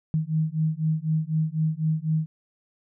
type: beating tone pair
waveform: sine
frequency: 155.56 / 159.56 Hz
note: D#3 / D#3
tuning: 0 / +44 cents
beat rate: 4 Hz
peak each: -25 dBFS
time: 0.14-2.26 s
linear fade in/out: 0 ms
effects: none